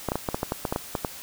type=clicks; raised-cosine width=1 ms; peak=-11 dBFS; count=12; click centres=0.087 / 0.119 / 0.156 / 0.288 / 0.345 / 0.431 / 0.521 / 0.652 / 0.725 / 0.761 / 0.952 / 1.048 s; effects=white hiss -41 dBFS RMS until 1.22 s